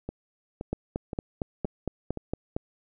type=two click trains; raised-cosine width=2 ms; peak=-15 / -20 dBFS; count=9 / 5; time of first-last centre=0.73-2.565 / 0.09-2.173 s; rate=4.36 / 1.92 Hz; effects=none